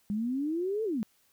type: exponential two-way sweep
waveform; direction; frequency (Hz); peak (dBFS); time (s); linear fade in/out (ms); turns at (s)
sine; up then down; 200 to 454.4 to 200; -28; 0.1-1.03; 0; 0.84
effects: white hiss -68 dBFS RMS until 1.32 s